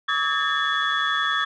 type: tone cluster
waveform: sine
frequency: 1140 / 1279 / 1641 / 1792 / 3398 Hz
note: C#6 / D#6 / G#6 / A6 / G#7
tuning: +48 / +47 / -21 / +31 / +39 cents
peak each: -26 dBFS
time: 0.08-1.45 s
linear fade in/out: 10 ms
effects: tanh soft clip ceiling -13 dBFS